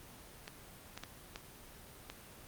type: clicks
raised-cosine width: 0.2 ms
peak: -25 dBFS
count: 5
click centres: 0.479 / 0.976 / 1.036 / 1.359 / 2.1 s
effects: pink hiss -54 dBFS RMS until 2.47 s + Opus 24 kbps